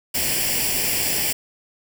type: noise with comb filter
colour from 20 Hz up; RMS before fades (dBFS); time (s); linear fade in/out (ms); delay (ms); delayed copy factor
white; -22; 0.14-1.33; 10; 0.39; +0.75
effects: none